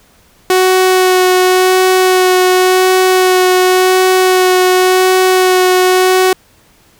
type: tone with vibrato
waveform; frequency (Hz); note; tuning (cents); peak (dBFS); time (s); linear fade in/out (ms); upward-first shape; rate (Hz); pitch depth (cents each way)
sawtooth; 370; F#4; 0; -3; 0.5-6.33; 2; sine; 0.91; 12
effects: pink hiss -48 dBFS RMS until 6.99 s